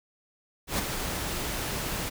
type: noise with ADSR envelope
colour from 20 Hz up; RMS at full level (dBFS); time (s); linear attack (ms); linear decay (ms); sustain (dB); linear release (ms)
pink; -26; 0.67-2.1; 120; 10; -6; 20
effects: none